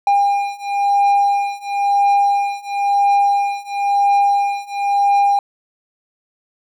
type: beating tone pair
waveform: triangle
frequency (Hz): 804 / 804.98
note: G5 / G5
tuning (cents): +44 / +46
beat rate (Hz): 0.98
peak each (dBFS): -15 / -14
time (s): 0.07-5.39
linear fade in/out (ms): 2
effects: none